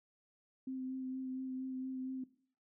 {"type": "tone with vibrato", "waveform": "sine", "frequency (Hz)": 260.2, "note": "C4", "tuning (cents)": -9, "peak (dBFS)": -38, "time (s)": [0.67, 2.24], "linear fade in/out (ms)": 5, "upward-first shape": "sine", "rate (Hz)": 4.3, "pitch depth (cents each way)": 15, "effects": ["noise-tail reverb RT60 0.5 s tail -17 dB re dry"]}